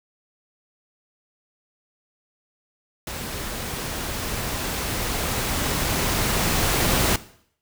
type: noise with level ramp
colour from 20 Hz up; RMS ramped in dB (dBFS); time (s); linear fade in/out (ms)
pink; -32 to -20; 3.07-7.16; 2
effects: noise-tail reverb RT60 0.6 s tail -17 dB re dry